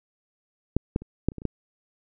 clicks, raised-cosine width 3 ms, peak -8 / -10 / -27 / -8 / -30 / -23 / -28 / -12 dBFS, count 8, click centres 0.766 / 0.961 / 1.02 / 1.286 / 1.319 / 1.383 / 1.419 / 1.453 s, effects none

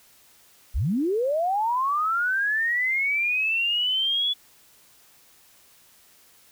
sine linear sweep, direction up, 36.71 to 3430 Hz, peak -21 dBFS, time 0.74-4.34 s, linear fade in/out 20 ms, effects white hiss -56 dBFS RMS until 6.51 s

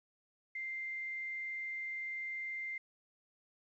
sine tone with quantisation, 2093 Hz, C7, in tune, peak -38 dBFS, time 0.55-2.78 s, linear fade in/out 5 ms, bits 11, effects resampled to 16000 Hz

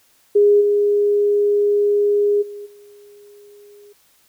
sine tone with level steps, 410.7 Hz, G#4, 19 cents flat, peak -9 / -13 / -30 / -42 dBFS, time 0.35-3.93 s, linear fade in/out 10 ms, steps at 0.6 / 2.41 / 2.65 s, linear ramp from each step 20 ms, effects white hiss -57 dBFS RMS until 4.28 s

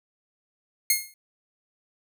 5% pulse tone with exponential decay, 2148 Hz, C7, 45 cents sharp, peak -6 dBFS, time 0.9-1.14 s, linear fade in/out 2 ms, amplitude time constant 52 ms, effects none

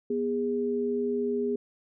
sine tone pair together, 244.2 / 410.7 Hz, B3 / G#4, -19 / -19 cents, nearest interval major sixth, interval 900 cents, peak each -30 / -27 dBFS, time 0.1-1.56 s, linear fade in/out 5 ms, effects none

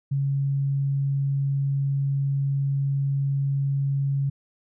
sine tone, 138.59 Hz, C#3, in tune, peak -21 dBFS, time 0.11-4.3 s, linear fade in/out 10 ms, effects none

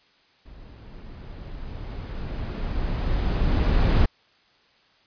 brown noise with level ramp, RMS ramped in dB -45 to -17 dBFS, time 0.45-4.06 s, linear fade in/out 10 ms, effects white hiss -60 dBFS RMS until 5.06 s + resampled to 11025 Hz

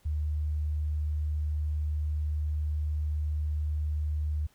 sine tone, 75.6 Hz, D#2, 49 cents flat, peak -27 dBFS, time 0.05-4.47 s, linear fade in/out 10 ms, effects pink hiss -65 dBFS RMS until 4.54 s

